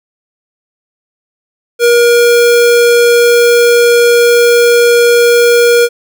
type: tone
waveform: square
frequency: 475.7 Hz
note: A#4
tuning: 35 cents sharp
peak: -5 dBFS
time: 1.79-5.89 s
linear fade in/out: 50 ms
effects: none